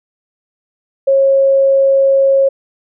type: tone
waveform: sine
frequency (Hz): 544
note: C#5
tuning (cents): -33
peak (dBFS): -7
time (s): 1.07-2.49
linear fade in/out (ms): 10
effects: none